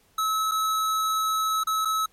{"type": "tone with dropouts", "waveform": "square", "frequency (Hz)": 1294, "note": "E6", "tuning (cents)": -32, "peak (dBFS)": -23, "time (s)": [0.18, 2.06], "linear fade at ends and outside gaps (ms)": 5, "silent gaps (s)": [[0.513, 0.517], [1.636, 1.67], [1.85, 1.854]], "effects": ["pink hiss -62 dBFS RMS until 2.12 s", "MP3 64 kbps"]}